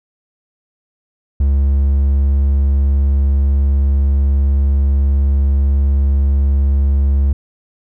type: tone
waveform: triangle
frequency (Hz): 69.3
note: C#2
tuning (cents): 0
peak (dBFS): -8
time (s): 1.4-7.33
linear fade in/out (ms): 5
effects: none